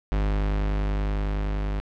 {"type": "tone with level ramp", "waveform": "45% pulse", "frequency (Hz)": 50.6, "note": "G#1", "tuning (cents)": -44, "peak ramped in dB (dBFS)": [-21, -25], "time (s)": [0.12, 1.8], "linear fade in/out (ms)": 0, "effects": ["low-pass 3000 Hz 12 dB/octave", "10-bit"]}